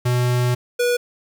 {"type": "tone pair in turn", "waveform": "square", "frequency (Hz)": [123.47, 486], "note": ["B2", "B4"], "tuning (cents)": [0, -28], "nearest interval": "2 octaves", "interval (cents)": 2372, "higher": "second", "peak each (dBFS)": [-17, -17], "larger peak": "neither", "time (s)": [[0.05, 0.55], [0.79, 0.97]], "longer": "first", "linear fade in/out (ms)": 10, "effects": ["9-bit"]}